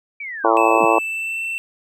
sine linear sweep, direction down, 2349 to 138 Hz, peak -27 dBFS, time 0.2-0.85 s, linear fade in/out 5 ms
harmonic tone, 112.7 Hz, A2, 42 cents sharp, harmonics 3 / 4 / 5 / 6 / 7 / 8 / 9 / 10, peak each -21 / -21 / -21 / -21 / -21 / -21 / -21 / -21 dBFS, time 0.44-0.99 s, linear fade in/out 5 ms
triangle tone with pitch glide, 2618 to 2685 Hz, E7 to E7, -13 to +31 cents, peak -21 dBFS, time 0.57-1.58 s, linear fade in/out 0 ms, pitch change +44 cents, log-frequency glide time 0.76-1.44 s
effects none

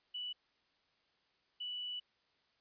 sine tone bursts at uneven times, 2960 Hz, F#7, in tune, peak -39 dBFS, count 2, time 0.14-0.33 / 1.6-2 s, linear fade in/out 10 ms, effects white hiss -75 dBFS RMS until 2.6 s + resampled to 11025 Hz

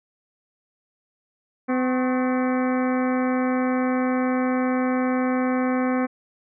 harmonic tone with a mistuned harmonic, 254.6 Hz, C4, 47 cents flat, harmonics 1 / 2 / 3 / 4 / 5 / 6 / 7 / 8 / 9, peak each -21 / -27 / -31 / -33 / -35 / -37 / -38 / -39 / -40 dBFS, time 1.68-6.07 s, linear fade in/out 20 ms, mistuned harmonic 4, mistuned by +100 cents, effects none

